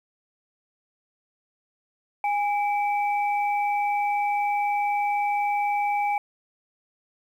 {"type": "tone pair together", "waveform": "sine", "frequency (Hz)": [821, 2312], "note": ["G#5", "D7"], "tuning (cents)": [-20, -28], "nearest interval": "octave + tritone", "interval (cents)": 1792, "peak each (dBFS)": [-22, -31], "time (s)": [2.24, 6.18], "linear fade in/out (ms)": 2, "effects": ["9-bit"]}